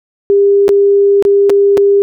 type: tone with dropouts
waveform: sine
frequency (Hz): 400.7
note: G4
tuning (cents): +38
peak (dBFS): -5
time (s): 0.3-2.02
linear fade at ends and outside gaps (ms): 0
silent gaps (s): 0.681-0.691 / 1.225-1.251 / 1.496-1.501 / 1.772-1.777
effects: none